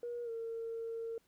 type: tone with pitch glide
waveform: sine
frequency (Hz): 478.2 to 456.6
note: A#4 to A#4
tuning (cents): +44 to -36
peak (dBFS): -37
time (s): 0.03-1.18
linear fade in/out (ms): 2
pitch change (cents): -80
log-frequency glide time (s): 0.24-0.3
effects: tanh soft clip ceiling -33 dBFS + pink hiss -73 dBFS RMS until 1.27 s